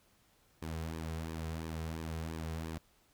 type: tone with flanger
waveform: sawtooth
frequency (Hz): 80.7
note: E2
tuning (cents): -36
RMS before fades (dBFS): -40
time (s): 0.62-2.78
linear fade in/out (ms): 0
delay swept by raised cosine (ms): 1.4 to 3.5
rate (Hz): 2.9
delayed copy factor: -0.6
effects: pink hiss -69 dBFS RMS until 3.13 s